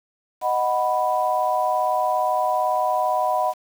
sine chord, B major, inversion first, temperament equal, 622.3 / 740 / 987.8 Hz, D#5 / F#5 / B5, 0 / 0 / 0 cents, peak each -24 / -22 / -23 dBFS, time 0.41-3.54 s, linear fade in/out 50 ms, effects 7-bit

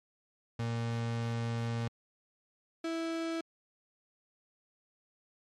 35% pulse tone pair in turn, 116.3 / 328.9 Hz, A#2 / E4, -4 / -4 cents, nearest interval octave + tritone, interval 1800 cents, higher second, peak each -30 / -31 dBFS, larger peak first, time 0.59-1.88 / 2.84-3.41 s, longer first, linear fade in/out 5 ms, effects low-pass 6000 Hz 12 dB/octave + MP3 64 kbps

